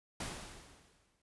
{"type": "noise with exponential decay", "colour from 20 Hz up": "pink", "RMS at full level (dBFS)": -39, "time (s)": [0.2, 1.22], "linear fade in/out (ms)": 5, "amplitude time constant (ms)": 220, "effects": ["resampled to 24000 Hz"]}